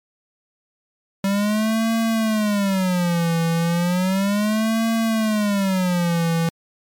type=tone with vibrato; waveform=square; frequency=193.9 Hz; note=G3; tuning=19 cents flat; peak=-18 dBFS; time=1.24-6.49 s; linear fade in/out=2 ms; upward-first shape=sine; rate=0.34 Hz; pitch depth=270 cents each way; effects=MP3 96 kbps